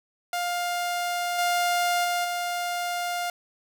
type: tone with level steps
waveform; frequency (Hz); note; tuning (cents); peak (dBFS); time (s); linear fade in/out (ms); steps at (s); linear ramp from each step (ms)
sawtooth; 704; F5; +14; -22 / -18 / -20 / -23; 0.33-3.3; 2; 1.38 / 2.04 / 2.24; 10
effects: none